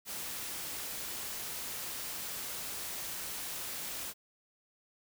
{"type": "noise", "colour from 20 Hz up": "white", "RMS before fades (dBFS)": -40, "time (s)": [0.05, 4.14], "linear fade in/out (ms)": 50, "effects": []}